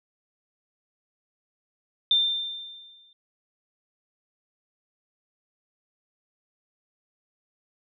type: tone with exponential decay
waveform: sine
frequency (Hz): 3587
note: A7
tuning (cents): +33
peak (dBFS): -16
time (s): 2.11-3.13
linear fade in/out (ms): 2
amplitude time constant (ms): 220
effects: none